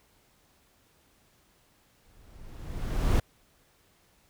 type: noise with exponential growth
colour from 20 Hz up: brown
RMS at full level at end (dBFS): -20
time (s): 2.05-3.2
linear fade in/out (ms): 5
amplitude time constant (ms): 250
effects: pink hiss -65 dBFS RMS until 4.29 s